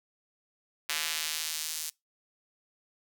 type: tone with high-pass filter sweep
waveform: square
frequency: 78.4 Hz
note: D#2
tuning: 14 cents sharp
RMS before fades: -34 dBFS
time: 0.89-1.9 s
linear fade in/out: 5 ms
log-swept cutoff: 2300 to 6200 Hz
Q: 0.85
effects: noise-tail reverb RT60 0.2 s tail -24 dB re dry